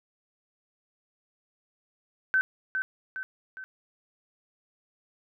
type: tone with echo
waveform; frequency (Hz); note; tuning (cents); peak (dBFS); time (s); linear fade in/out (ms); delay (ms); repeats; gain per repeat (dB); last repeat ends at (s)
sine; 1532; G6; -40; -20; 2.34-2.41; 0; 410; 3; -6; 3.64
effects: none